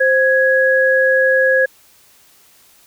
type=tone pair together; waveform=sine; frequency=524 / 1665 Hz; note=C5 / G#6; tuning=+2 / +4 cents; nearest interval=octave + minor sixth; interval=2002 cents; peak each=-13 dBFS; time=0-1.66 s; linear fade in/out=10 ms; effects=white hiss -50 dBFS RMS until 2.86 s